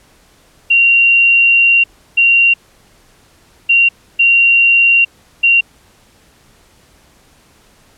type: tone bursts at uneven times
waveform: sine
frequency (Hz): 2759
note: F7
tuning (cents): -22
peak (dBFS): -6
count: 5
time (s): 0.7-1.84 / 2.17-2.54 / 3.69-3.89 / 4.19-5.05 / 5.43-5.61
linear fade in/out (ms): 10
effects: pink hiss -49 dBFS RMS until 7.97 s + low-pass 12000 Hz 12 dB/octave